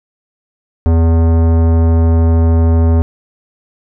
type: tone with tanh clipping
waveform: sine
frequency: 82.41 Hz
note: E2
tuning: in tune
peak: -9 dBFS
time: 0.86-3.02 s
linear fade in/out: 0 ms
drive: 18 dB
effects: none